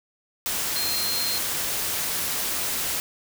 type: tone in noise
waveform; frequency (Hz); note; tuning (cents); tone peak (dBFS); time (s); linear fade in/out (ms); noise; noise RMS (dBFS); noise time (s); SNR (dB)
sine; 4186; C8; 0; -27; 0.76-1.38; 0; white; -27; 0.46-3; -3
effects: none